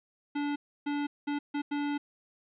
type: tone bursts at uneven times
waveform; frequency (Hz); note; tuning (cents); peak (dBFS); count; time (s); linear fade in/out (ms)
square; 289.6; D4; -24; -30; 5; 0.35-0.56 / 0.86-1.07 / 1.27-1.39 / 1.54-1.62 / 1.71-1.98; 10
effects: resampled to 8000 Hz + 11-bit